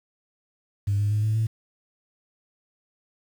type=tone with pitch steps; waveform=sine; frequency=100.7 / 103.23 / 105.83 / 108.49 / 111.22 Hz; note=G2 / G#2 / G#2 / A2 / A2; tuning=+47 / -10 / +33 / -24 / +19 cents; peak=-19 dBFS; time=0.87-1.47 s; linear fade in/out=10 ms; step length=120 ms; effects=tanh soft clip ceiling -17 dBFS + 8-bit